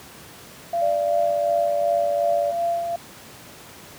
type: tone with tremolo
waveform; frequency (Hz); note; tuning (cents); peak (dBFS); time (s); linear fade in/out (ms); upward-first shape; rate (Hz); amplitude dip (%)
sine; 684; F5; -36; -19; 0.73-2.96; 5; sine; 2.7; 45
type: tone with pitch glide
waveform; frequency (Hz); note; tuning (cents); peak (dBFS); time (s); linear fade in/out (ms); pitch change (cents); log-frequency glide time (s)
sine; 587.3 to 579.9; D5 to D5; 0 to -22; -21; 0.81-2.52; 20; -22; 1.07-2.01
effects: pink hiss -43 dBFS RMS until 3.98 s + high-pass 100 Hz 12 dB/octave